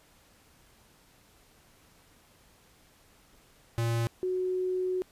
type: tone pair in turn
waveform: square / sine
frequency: 116.1 / 368.6 Hz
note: A#2 / F#4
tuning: -7 / -7 cents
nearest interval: octave + minor sixth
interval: 2000 cents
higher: second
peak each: -27 / -27 dBFS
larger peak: neither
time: 3.78-4.07 / 4.23-5.02 s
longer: second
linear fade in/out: 0 ms
effects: pink hiss -61 dBFS RMS until 5.11 s + resampled to 32000 Hz